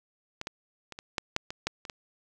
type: clicks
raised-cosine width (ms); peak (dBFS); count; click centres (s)
0.2; -18 / -17 / -24 / -23 / -11 / -9 / -19 / -11 / -25 / -19; 10; 0.414 / 0.471 / 0.923 / 0.989 / 1.182 / 1.364 / 1.505 / 1.67 / 1.852 / 1.898
effects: none